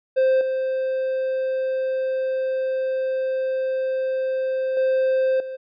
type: tone with level steps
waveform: triangle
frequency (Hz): 523.3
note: C5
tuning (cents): 0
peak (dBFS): -13 / -19 / -15 / -27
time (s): 0.16-5.57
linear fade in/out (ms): 20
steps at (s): 0.41 / 4.77 / 5.4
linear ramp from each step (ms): 2
effects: resampled to 11025 Hz